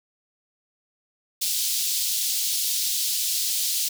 pink high-pass noise, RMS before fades -25 dBFS, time 1.41-3.89 s, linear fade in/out 10 ms, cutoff 3700 Hz, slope 24 dB/octave, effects none

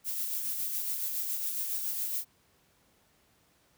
violet noise with tremolo, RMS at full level -32 dBFS, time 0.04-2.25 s, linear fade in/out 50 ms, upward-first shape sine, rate 7.2 Hz, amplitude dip 35%, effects pink hiss -67 dBFS RMS until 3.77 s + high-pass 60 Hz 12 dB/octave

